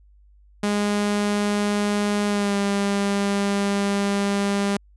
sawtooth tone with pitch glide, 205.9 to 200.4 Hz, G#3 to G3, -15 to +38 cents, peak -16 dBFS, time 0.63-4.77 s, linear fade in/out 5 ms, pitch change -47 cents, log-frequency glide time 2.27-2.56 s, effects added 50 Hz sine -50 dBFS peak until 4.96 s + resampled to 24000 Hz

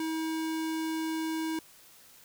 square tone, 320 Hz, D#4, 49 cents sharp, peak -31 dBFS, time 0-1.59 s, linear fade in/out 2 ms, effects white hiss -56 dBFS RMS until 2.24 s

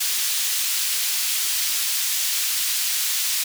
pink high-pass noise, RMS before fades -23 dBFS, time 0-3.44 s, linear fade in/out 10 ms, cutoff 3400 Hz, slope 12 dB/octave, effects none

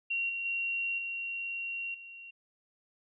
sine tone with level steps, 2749 Hz, F7, 28 cents flat, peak -29 / -33 / -30 / -34 / -45 dBFS, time 0.1-2.31 s, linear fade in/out 10 ms, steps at 0.29 / 0.45 / 0.98 / 1.94 s, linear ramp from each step 5 ms, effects none

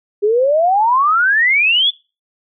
sine exponential sweep, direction up, 400 to 3520 Hz, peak -10 dBFS, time 0.22-1.91 s, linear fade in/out 20 ms, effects noise-tail reverb RT60 0.3 s tail -22 dB re dry

